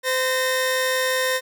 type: tone pair together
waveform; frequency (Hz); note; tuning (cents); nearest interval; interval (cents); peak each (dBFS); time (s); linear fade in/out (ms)
sawtooth; 515 / 1835.3; C5 / A#6; -28 / -27; octave + minor seventh; 2201; -18 / -20; 0.03-1.41; 50
effects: none